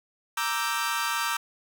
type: chord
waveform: sawtooth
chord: E half-diminished seventh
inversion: second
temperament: equal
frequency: 932.3 / 1174.7 / 1318.5 / 1568 Hz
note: Bb5 / D6 / E6 / G6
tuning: 0 / 0 / 0 / 0 cents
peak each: -28 dBFS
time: 0.37-1.37 s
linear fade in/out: 5 ms
effects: 10-bit